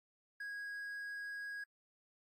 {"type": "tone", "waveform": "triangle", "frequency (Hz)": 1649, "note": "G#6", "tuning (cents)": -13, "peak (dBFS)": -40, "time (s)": [0.4, 1.64], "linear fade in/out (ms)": 5, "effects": ["AAC 48 kbps"]}